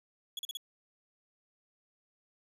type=tone bursts; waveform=40% pulse; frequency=3366 Hz; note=G#7; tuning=23 cents sharp; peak=-35 dBFS; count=4; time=0.37-0.571 s; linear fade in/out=2 ms; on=21 ms; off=39 ms; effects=none